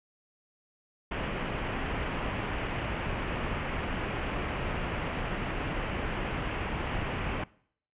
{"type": "low-pass noise", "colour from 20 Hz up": "pink", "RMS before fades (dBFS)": -33, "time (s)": [1.11, 7.44], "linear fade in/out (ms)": 5, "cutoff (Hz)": 3000, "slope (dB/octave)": 48, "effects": ["noise-tail reverb RT60 0.6 s tail -22 dB re dry", "resampled to 8000 Hz"]}